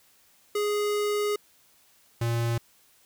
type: tone pair in turn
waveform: square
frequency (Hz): 415.3 / 116.94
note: G#4 / A#2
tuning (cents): 0 / +6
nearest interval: octave + minor seventh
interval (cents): 2194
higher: first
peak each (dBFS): -25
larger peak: neither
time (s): 0.55-1.36 / 2.21-2.58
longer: first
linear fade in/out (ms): 5
effects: white hiss -61 dBFS RMS until 3.05 s